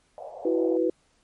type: band-pass noise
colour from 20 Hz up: white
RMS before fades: -40 dBFS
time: 0.18-0.77 s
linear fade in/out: 0 ms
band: 530 to 720 Hz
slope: 48 dB/octave
type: chord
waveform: sine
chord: E suspended second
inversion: none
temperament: equal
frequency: 329.6 / 370 / 493.9 Hz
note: E4 / F#4 / B4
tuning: 0 / 0 / 0 cents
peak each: -25 / -26 / -25 dBFS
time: 0.45-0.9 s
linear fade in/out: 5 ms
effects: pink hiss -66 dBFS RMS until 1.23 s + MP3 48 kbps